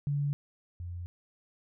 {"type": "tone pair in turn", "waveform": "sine", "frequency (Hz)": [143.4, 87.58], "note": ["D3", "F2"], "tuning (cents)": [-41, 5], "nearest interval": "major sixth", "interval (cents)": 854, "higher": "first", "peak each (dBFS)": [-27, -36], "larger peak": "first", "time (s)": [[0.07, 0.33], [0.8, 1.06]], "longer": "neither", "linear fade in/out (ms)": 0, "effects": []}